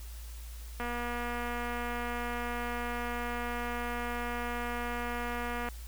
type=click train; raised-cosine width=0.5 ms; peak=-22 dBFS; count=1174; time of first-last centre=0.8-5.688 s; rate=240 Hz; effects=added 57 Hz sine -41 dBFS peak until 5.87 s + white hiss -53 dBFS RMS until 5.87 s